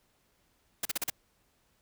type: noise bursts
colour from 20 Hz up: white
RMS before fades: -31 dBFS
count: 5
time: 0.83-1.101 s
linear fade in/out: 5 ms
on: 23 ms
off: 39 ms
effects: pink hiss -71 dBFS RMS until 1.81 s